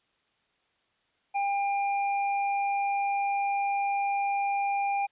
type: tone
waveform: square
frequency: 800 Hz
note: G5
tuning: 35 cents sharp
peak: -26 dBFS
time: 1.34-5.07 s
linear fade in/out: 20 ms
effects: white hiss -71 dBFS RMS until 5.11 s + resampled to 8000 Hz